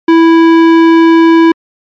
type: tone with tanh clipping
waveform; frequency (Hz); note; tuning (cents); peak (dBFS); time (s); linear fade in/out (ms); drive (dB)
sine; 329.6; E4; 0; -4; 0.08-1.52; 5; 16
effects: MP3 64 kbps